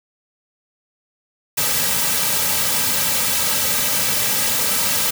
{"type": "noise with comb filter", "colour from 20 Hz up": "white", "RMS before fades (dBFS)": -19, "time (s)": [1.57, 5.11], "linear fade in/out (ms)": 10, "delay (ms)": 2.8, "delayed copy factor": -1, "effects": []}